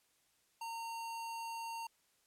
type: tone with sample-and-hold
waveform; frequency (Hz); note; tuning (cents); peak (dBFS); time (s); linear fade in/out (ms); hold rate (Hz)
sine; 916; A#5; -31; -40; 0.61-1.87; 5; 3675
effects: white hiss -74 dBFS RMS until 2.26 s + low-pass 12000 Hz 12 dB/octave